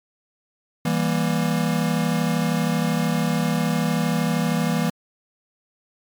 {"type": "chord", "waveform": "square", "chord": "E diminished", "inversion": "none", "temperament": "just", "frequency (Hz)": [164.81, 197.78, 237.3], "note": ["E3", "G3", "Bb3"], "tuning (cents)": [0, 16, 31], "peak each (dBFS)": [-23, -26, -25], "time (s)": [0.85, 4.9], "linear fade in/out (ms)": 5, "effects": ["MP3 96 kbps"]}